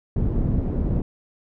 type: low-pass noise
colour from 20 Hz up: pink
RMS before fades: -22 dBFS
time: 0.16-1.02 s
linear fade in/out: 5 ms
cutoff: 270 Hz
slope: 12 dB/octave
effects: none